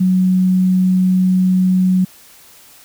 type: tone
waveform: sine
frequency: 185 Hz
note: F#3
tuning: in tune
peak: -10 dBFS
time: 0-2.05 s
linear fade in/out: 10 ms
effects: white hiss -44 dBFS RMS until 2.84 s